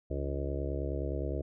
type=harmonic tone; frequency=69.6 Hz; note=C#2; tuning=8 cents sharp; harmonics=1 / 2 / 4 / 5 / 6 / 7 / 8 / 9; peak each=-34 / -40 / -42 / -40 / -43 / -42 / -45 / -43 dBFS; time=0.1-1.42 s; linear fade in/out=10 ms; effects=none